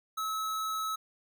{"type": "tone", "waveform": "square", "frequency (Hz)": 1294, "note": "E6", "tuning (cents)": -32, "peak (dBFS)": -32, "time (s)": [0.17, 0.96], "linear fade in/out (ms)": 10, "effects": []}